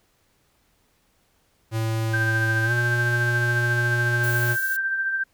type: tone with pitch glide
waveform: square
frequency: 111.9 to 119.93 Hz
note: A2 to A#2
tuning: +30 to +50 cents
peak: -23 dBFS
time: 1.71-4.57 s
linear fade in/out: 50 ms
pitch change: +120 cents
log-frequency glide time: 2.65-2.72 s
type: tone with tremolo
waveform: sine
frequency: 1568 Hz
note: G6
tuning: in tune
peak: -20 dBFS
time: 2.13-5.24 s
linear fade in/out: 10 ms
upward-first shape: triangle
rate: 14 Hz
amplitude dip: 45%
type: noise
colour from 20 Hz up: violet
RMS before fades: -33 dBFS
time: 4.23-4.77 s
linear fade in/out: 10 ms
effects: pink hiss -65 dBFS RMS until 5.33 s